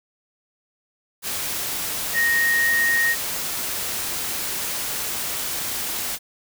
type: tone in noise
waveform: sine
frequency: 1864.7 Hz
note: A#6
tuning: in tune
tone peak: -17 dBFS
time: 2.13-3.16 s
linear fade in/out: 50 ms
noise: white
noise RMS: -27 dBFS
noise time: 1.22-6.19 s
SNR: +7 dB
effects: none